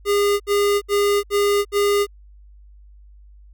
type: tone bursts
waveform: square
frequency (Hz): 407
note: G#4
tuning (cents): -35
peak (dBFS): -16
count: 5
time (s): 0.05-2.068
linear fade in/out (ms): 50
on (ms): 350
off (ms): 67
effects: added 50 Hz sine -43 dBFS peak until 3.53 s